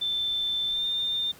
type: tone with pitch glide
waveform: sine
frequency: 3543 to 3607 Hz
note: A7 to A7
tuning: +11 to +42 cents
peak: -25 dBFS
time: 0.01-1.32 s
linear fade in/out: 10 ms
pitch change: +31 cents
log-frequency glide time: 0.68-0.82 s
effects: pink hiss -51 dBFS RMS until 1.39 s